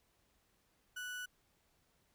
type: tone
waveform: 35% pulse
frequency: 1480 Hz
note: F#6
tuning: in tune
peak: -40 dBFS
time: 0.96-1.26 s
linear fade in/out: 10 ms
effects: pink hiss -75 dBFS RMS until 2.14 s